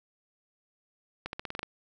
accelerating click train, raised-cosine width 0.3 ms, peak -19 dBFS, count 8, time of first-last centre 1.26-1.63 s, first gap 71 ms, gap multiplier 0.9, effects none

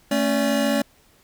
square tone cluster, 221 / 274.9 / 575 Hz, A3 / C#4 / D5, +8 / -14 / -37 cents, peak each -24 dBFS, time 0.11-0.82 s, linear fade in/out 5 ms, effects pink hiss -57 dBFS RMS until 1.23 s

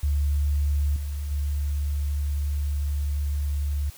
sine tone with level steps, 72.2 Hz, D2, 29 cents flat, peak -20 / -27 / -23 dBFS, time 0.03-3.9 s, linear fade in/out 5 ms, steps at 0.96 / 1.31 s, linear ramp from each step 2 ms, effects white hiss -48 dBFS RMS until 3.97 s

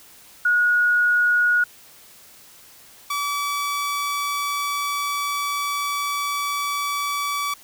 sine / sawtooth tone pair in turn, 1450 / 1148 Hz, F#6 / D6, -35 / -40 cents, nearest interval major third, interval 405 cents, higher first, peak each -15 / -19 dBFS, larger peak first, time 0.45-1.64 / 3.1-7.54 s, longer second, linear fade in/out 5 ms, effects white hiss -48 dBFS RMS until 7.63 s

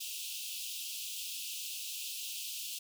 pink high-pass noise, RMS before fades -41 dBFS, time 0-2.79 s, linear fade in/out 10 ms, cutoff 2600 Hz, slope 96 dB/octave, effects none

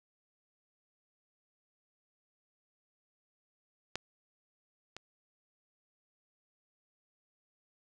clicks, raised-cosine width 0.2 ms, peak -17 / -26 dBFS, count 2, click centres 3.956 / 4.966 s, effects none

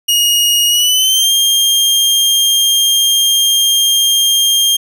sawtooth tone with pitch glide, 2874 to 3207 Hz, F7 to G7, +49 to +39 cents, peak -6 dBFS, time 0.08-4.77 s, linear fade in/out 10 ms, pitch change +190 cents, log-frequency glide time 0.68-1.32 s, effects none

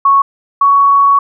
sine tone pair in turn, 1107 / 1118.6 Hz, C#6 / C#6, -3 / +15 cents, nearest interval unison, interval 18 cents, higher second, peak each -5 dBFS, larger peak neither, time 0.05-0.22 / 0.61-1.19 s, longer second, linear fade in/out 5 ms, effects none

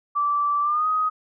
sine tone with pitch glide, 1164 to 1254.8 Hz, D6 to D#6, -16 to +14 cents, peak -19 dBFS, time 0.15-1.1 s, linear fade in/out 20 ms, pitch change +130 cents, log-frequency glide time 0.62-0.87 s, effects none

